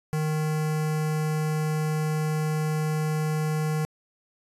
square tone with notch filter, 154.6 Hz, D#3, 11 cents flat, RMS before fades -26 dBFS, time 0.13-3.85 s, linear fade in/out 0 ms, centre 3600 Hz, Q 1.7, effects resampled to 32000 Hz

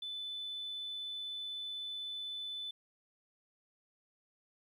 sine tone, 3504 Hz, A7, 8 cents flat, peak -38 dBFS, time 0.02-2.71 s, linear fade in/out 5 ms, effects tanh soft clip ceiling -34 dBFS + 12-bit

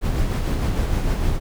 brown noise with tremolo, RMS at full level -19 dBFS, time 0.01-1.4 s, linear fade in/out 50 ms, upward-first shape sine, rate 6.6 Hz, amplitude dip 35%, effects none

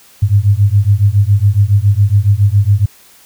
sine beating tone pair, 98 / 105.2 Hz, G2 / G#2, 0 / +23 cents, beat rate 7.2 Hz, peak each -10 dBFS, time 0.22-2.86 s, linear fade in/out 10 ms, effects white hiss -44 dBFS RMS until 3.25 s

